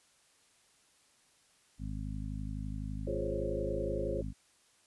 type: harmonic tone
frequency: 51.91 Hz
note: G#1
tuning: in tune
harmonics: 1 / 2 / 3 / 4 / 5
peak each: -39 / -42 / -44 / -45 / -46 dBFS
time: 1.78-4.34 s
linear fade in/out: 50 ms
type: chord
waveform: sine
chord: Db major seventh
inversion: first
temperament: equal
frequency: 349.2 / 415.3 / 523.3 / 554.4 Hz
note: F4 / Ab4 / C5 / Db5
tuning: 0 / 0 / 0 / 0 cents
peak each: -39 dBFS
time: 3.07-4.22 s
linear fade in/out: 5 ms
effects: white hiss -67 dBFS RMS until 4.86 s + resampled to 24000 Hz